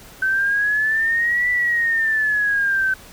sine exponential two-way sweep, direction up then down, 1531 to 1975.5 to 1531 Hz, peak -16 dBFS, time 0.22-2.94 s, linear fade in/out 5 ms, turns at 1.5 s, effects pink hiss -43 dBFS RMS until 3.12 s

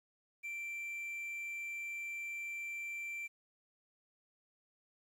triangle tone with quantisation, 2349 Hz, D7, in tune, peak -38 dBFS, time 0.43-3.28 s, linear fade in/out 20 ms, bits 11, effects none

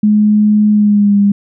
sine tone with pitch glide, 210.7 to 201.7 Hz, G#3 to G3, +25 to +50 cents, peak -6 dBFS, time 0.03-1.32 s, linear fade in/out 5 ms, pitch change -75 cents, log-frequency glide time 0.71-1.18 s, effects none

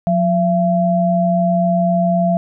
sine tone pair together, 179.3 / 676.9 Hz, F3 / E5, +46 / +46 cents, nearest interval octave + major seventh, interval 2300 cents, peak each -15 dBFS, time 0.07-2.37 s, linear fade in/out 0 ms, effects none

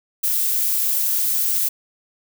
violet noise, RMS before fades -20 dBFS, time 0.23-1.69 s, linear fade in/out 10 ms, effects none

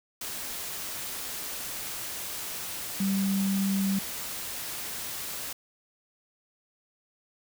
sine tone in noise, 195.2 Hz, G3, 7 cents flat, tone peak -24 dBFS, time 3-3.99 s, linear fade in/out 5 ms, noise white, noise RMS -36 dBFS, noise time 0.21-5.53 s, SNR +9 dB, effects none

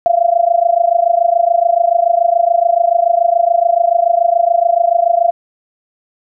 sine tone with amplitude modulation, 686 Hz, F5, 31 cents flat, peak -5 dBFS, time 0.06-5.31 s, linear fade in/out 0 ms, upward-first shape sine, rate 27 Hz, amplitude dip 90%, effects none

